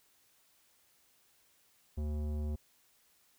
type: tone with tanh clipping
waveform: sine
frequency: 75 Hz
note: D2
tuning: 37 cents sharp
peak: -35 dBFS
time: 1.97-2.56 s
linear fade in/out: 10 ms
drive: 15 dB
effects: white hiss -69 dBFS RMS until 3.38 s